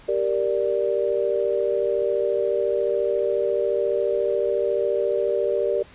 sine chord, G minor, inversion none, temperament equal, 392 / 466.2 / 587.3 Hz, G4 / Bb4 / D5, 0 / 0 / 0 cents, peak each -24 dBFS, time 0.08-5.83 s, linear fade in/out 10 ms, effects pink hiss -49 dBFS RMS until 5.94 s + resampled to 8000 Hz

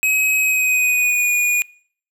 square tone with pitch glide, 2545 to 2450 Hz, D#7 to D#7, +39 to -27 cents, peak -15 dBFS, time 0.03-1.62 s, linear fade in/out 0 ms, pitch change -66 cents, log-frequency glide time 0.38-1.31 s, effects noise-tail reverb RT60 0.5 s tail -23 dB re dry

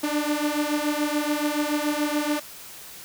sawtooth beating tone pair, 293.7 / 300.7 Hz, D4 / D4, 0 / +41 cents, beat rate 7 Hz, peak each -22 dBFS, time 0.03-2.4 s, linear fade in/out 10 ms, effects white hiss -42 dBFS RMS until 3.04 s

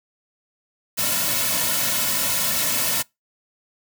white noise with comb filter, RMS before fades -22 dBFS, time 0.97-3.03 s, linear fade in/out 20 ms, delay 2.5 ms, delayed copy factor -0.85, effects noise-tail reverb RT60 0.2 s tail -25 dB re dry

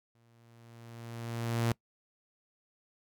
sawtooth tone with exponential growth, 116.54 Hz, A#2, in tune, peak -22 dBFS, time 0.15-1.72 s, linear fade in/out 0 ms, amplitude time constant 340 ms, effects noise-tail reverb RT60 0.1 s tail -23 dB re dry

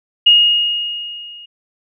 sine tone with level ramp, 2863 Hz, F7, 42 cents sharp, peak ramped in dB -4 to -34 dBFS, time 0.26-1.46 s, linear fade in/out 10 ms, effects none

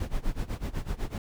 brown noise with tremolo, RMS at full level -28 dBFS, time 0-1.18 s, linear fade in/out 2 ms, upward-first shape sine, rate 8 Hz, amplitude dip 90%, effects none

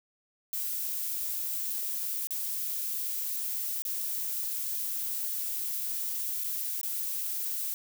violet noise with dropouts, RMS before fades -33 dBFS, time 0.53-7.74 s, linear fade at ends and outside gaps 1 ms, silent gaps 2.271-2.307 / 3.821-3.851 / 6.438-6.442 / 6.813-6.831 s, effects none

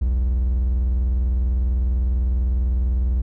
triangle tone with vibrato, 61.74 Hz, B1, in tune, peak -15 dBFS, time 0.01-3.22 s, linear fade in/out 10 ms, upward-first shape square, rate 20 Hz, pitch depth 200 cents each way, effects none

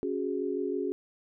sine chord, C# suspended fourth, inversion none, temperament just, 277.2 / 369.6 / 415.8 Hz, C#4 / F#4 / G#4, 0 / -2 / +2 cents, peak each -34 / -32 / -33 dBFS, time 0.03-0.92 s, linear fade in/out 0 ms, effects none

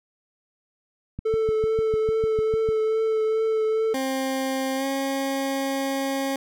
click train, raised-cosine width 5 ms, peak -19 dBFS, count 11, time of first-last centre 1.19-2.689 s, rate 6.67 Hz
triangle tone with vibrato, 440 Hz, A4, in tune, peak -18 dBFS, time 1.25-3.94 s, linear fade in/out 10 ms, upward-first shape triangle, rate 2.4 Hz, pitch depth 18 cents each way
20% pulse tone with pitch glide, 265.3 to 271.7 Hz, C4 to C#4, +24 to -35 cents, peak -19 dBFS, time 3.94-6.36 s, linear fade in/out 2 ms, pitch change +41 cents, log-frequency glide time 4.76-4.85 s
effects none

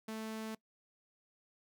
sawtooth tone, 220 Hz, A3, in tune, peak -36 dBFS, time 0.08-0.55 s, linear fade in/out 5 ms, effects noise-tail reverb RT60 0.1 s tail -22 dB re dry

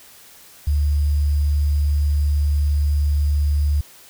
sine tone with sample-and-hold, 73.1 Hz, D2, 7 cents flat, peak -15 dBFS, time 0.67-3.81 s, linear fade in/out 5 ms, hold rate 4900 Hz, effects white hiss -46 dBFS RMS until 4.09 s

